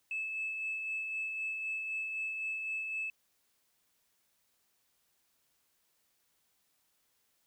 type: tone with tremolo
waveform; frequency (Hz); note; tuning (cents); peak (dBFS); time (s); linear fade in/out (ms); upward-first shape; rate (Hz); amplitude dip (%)
sine; 2610; E7; -18; -32; 0.11-3.1; 2; sine; 3.9; 35
effects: tanh soft clip ceiling -29 dBFS + white hiss -75 dBFS RMS until 7.46 s